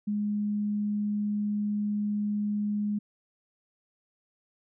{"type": "tone", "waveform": "sine", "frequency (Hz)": 207.7, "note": "G#3", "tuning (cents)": 0, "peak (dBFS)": -26, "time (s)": [0.07, 2.99], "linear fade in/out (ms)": 10, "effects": []}